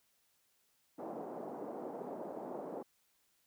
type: band-pass noise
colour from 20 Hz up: white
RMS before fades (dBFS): -44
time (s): 0.98-2.83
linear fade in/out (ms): 10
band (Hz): 210 to 730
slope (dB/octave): 24
effects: white hiss -75 dBFS RMS until 3.46 s